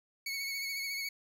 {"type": "tone with vibrato", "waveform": "25% pulse", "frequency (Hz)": 2215, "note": "C#7", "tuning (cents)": -2, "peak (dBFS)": -31, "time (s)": [0.26, 1.09], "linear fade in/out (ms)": 5, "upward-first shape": "sine", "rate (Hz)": 14, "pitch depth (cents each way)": 31, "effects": []}